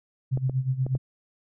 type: tone with tremolo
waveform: sine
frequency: 130.6 Hz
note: C3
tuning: 3 cents flat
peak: -20 dBFS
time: 0.31-0.98 s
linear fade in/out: 20 ms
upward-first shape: sine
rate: 8.3 Hz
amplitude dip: 80%
type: clicks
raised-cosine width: 2 ms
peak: -21 dBFS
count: 4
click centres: 0.374 / 0.496 / 0.865 / 0.952 s
effects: none